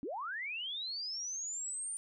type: linear sweep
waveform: sine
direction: up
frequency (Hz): 238.9 to 9140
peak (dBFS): -37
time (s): 0.03-1.97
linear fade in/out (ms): 0
effects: none